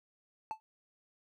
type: tone with exponential decay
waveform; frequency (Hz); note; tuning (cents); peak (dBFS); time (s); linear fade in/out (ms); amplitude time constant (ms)
triangle; 875; A5; -10; -29; 0.51-0.6; 0; 18
effects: none